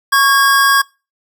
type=tone pair together; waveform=square; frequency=1108.7 / 1629.1 Hz; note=C#6 / G#6; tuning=0 / -34 cents; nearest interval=perfect fifth; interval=666 cents; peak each=-12 dBFS; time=0.12-0.82 s; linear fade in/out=10 ms; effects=noise-tail reverb RT60 0.3 s tail -24 dB re dry